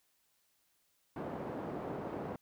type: band-pass noise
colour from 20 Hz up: pink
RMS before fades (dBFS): -41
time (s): 1.16-2.36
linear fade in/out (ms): 2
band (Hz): 200 to 750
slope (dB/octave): 12
effects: white hiss -75 dBFS RMS until 2.41 s

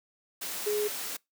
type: tone in noise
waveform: sine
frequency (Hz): 418.8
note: G#4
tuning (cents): +15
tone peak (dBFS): -26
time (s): 0.66-0.88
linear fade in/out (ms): 10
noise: white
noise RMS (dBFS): -36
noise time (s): 0.41-1.17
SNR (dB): +7
effects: noise-tail reverb RT60 0.2 s tail -25 dB re dry + high-pass 200 Hz 12 dB/octave

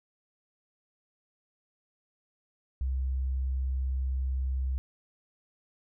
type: tone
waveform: sine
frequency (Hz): 65.41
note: C2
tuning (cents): 0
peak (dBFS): -27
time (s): 2.81-4.78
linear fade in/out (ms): 0
effects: none

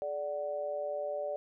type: tone with amplitude modulation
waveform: sine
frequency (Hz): 585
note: D5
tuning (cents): -7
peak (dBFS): -29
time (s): 0.02-1.36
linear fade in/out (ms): 0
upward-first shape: sine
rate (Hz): 161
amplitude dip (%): 80
effects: none

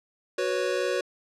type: chord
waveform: square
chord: F# suspended fourth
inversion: none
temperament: equal with one note detuned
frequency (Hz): 370 / 490.8 / 554.4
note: F#4 / B4 / C#5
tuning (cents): 0 / -11 / 0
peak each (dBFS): -30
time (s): 0.38-1.01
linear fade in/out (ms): 5
effects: low-pass 7000 Hz 12 dB/octave

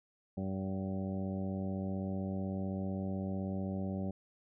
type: harmonic tone with a mistuned harmonic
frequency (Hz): 95.8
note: G2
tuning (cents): -39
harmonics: 1 / 2 / 3 / 4 / 5 / 6 / 7 / 8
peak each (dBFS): -40 / -36 / -45 / -47 / -52 / -46 / -55 / -52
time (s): 0.37-4.11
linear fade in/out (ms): 5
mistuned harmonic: 7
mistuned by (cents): +37
effects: none

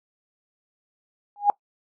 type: tone with exponential growth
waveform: sine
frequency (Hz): 819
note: G#5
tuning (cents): -24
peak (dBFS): -10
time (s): 1.36-1.5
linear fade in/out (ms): 1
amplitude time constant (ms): 29
effects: noise-tail reverb RT60 0.1 s tail -21 dB re dry

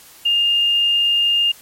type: tone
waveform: sine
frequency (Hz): 2818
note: F7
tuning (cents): +15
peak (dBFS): -13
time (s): 0.25-1.52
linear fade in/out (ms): 10
effects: white hiss -44 dBFS RMS until 1.61 s + MP3 64 kbps

